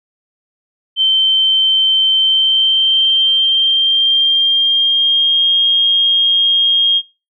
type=tone with pitch glide; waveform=sine; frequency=3104 to 3241 Hz; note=G7 to G#7; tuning=-18 to -43 cents; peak=-9 dBFS; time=0.96-7.02 s; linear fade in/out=50 ms; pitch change=+75 cents; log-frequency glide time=2.18-5.54 s; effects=noise-tail reverb RT60 0.3 s tail -24 dB re dry